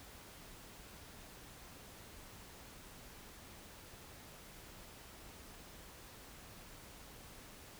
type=silence; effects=pink hiss -55 dBFS RMS until 7.79 s